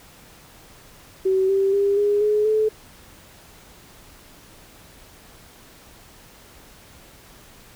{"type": "tone with pitch steps", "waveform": "sine", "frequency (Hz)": [380, 390, 400.3, 410.8, 421.6, 432.7], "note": ["F#4", "G4", "G4", "G#4", "G#4", "A4"], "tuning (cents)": [46, -9, 36, -19, 26, -29], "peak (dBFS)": -16, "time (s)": [1.25, 2.69], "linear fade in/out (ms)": 10, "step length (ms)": 240, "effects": ["pink hiss -48 dBFS RMS until 7.75 s"]}